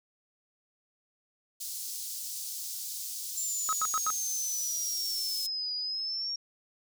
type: high-pass noise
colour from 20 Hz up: pink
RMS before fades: -38 dBFS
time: 1.6-5.47 s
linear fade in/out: 10 ms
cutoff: 4900 Hz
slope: 24 dB/octave
type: exponential two-way sweep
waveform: sine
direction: down then up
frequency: 7300 to 4897 to 5590 Hz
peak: -31 dBFS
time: 3.37-6.36 s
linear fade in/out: 5 ms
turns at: 5.75 s
type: tone bursts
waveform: triangle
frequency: 1275 Hz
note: D#6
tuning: 42 cents sharp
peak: -25 dBFS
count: 4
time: 3.69-4.103 s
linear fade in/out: 0 ms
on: 38 ms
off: 87 ms
effects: none